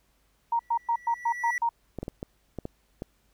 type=tone bursts; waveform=sine; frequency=932.3 Hz; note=A#5; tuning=in tune; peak=-22 dBFS; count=7; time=0.52-1.691 s; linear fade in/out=5 ms; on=73 ms; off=110 ms
type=tone with exponential growth; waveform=triangle; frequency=1952 Hz; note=B6; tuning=21 cents flat; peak=-24 dBFS; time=0.56-1.58 s; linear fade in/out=1 ms; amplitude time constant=220 ms
type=clicks; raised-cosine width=2 ms; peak=-20 dBFS; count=7; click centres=1.987 / 2.03 / 2.081 / 2.229 / 2.587 / 2.654 / 3.021 s
effects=added 50 Hz sine -69 dBFS peak until 3.33 s + pink hiss -69 dBFS RMS until 3.33 s